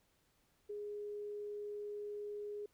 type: tone with ADSR envelope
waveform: sine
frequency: 414.3 Hz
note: G#4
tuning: 4 cents flat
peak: -39 dBFS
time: 0.69-2.66 s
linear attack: 13 ms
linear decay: 4 ms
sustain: -2 dB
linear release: 4 ms
effects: pink hiss -75 dBFS RMS until 2.73 s